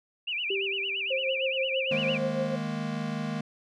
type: tone with vibrato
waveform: sine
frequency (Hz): 2637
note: E7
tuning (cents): 0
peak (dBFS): -28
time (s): 0.27-2.18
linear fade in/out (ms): 10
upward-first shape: sine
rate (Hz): 8.8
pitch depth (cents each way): 210
type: tone with exponential decay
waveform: sine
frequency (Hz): 391.3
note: G4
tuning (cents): -3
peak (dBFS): -27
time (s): 0.5-1.7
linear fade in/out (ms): 5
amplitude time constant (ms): 260
type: tone with tremolo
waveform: sine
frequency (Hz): 530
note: C5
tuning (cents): +22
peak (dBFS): -25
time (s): 1.1-2.56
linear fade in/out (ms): 10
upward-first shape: triangle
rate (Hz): 6.3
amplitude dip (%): 70
type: chord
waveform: square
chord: D# suspended fourth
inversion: none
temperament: equal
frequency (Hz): 155.56 / 207.7 / 233.1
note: D#3 / G#3 / A#3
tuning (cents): 0 / 0 / 0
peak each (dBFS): -35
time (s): 1.91-3.41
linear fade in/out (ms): 5
effects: low-pass 5000 Hz 12 dB/octave